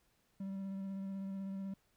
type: tone with vibrato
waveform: triangle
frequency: 194.1 Hz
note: G3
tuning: 17 cents flat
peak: -37 dBFS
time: 0.4-1.74 s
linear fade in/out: 5 ms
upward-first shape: square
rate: 16 Hz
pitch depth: 13 cents each way
effects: pink hiss -75 dBFS RMS until 1.96 s